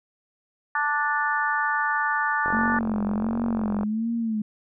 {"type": "harmonic tone", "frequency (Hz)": 293.7, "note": "D4", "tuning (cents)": 0, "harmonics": [3, 4, 5, 6], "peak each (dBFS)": [-27, -27, -27, -27], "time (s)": [0.75, 2.79], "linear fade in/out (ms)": 2}
{"type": "click train", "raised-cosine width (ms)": 1, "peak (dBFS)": -17, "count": 64, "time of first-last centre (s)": [2.46, 3.833], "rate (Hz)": 45.9}
{"type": "tone with vibrato", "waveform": "sine", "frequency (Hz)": 220, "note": "A3", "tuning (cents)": 0, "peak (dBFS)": -23, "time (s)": [2.53, 4.42], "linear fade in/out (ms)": 5, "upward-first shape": "sine", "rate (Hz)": 1.4, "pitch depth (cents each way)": 99}
{"effects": []}